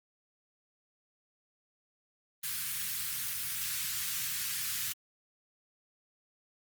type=band-stop noise; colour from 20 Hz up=white; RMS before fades=-35 dBFS; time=2.43-4.93 s; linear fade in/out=10 ms; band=160 to 1400 Hz; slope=24 dB/octave; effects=high-pass 80 Hz 12 dB/octave + Opus 24 kbps